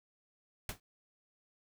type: noise with exponential decay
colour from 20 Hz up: pink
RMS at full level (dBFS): -35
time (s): 0.69-0.8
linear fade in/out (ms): 2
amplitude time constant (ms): 23
effects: none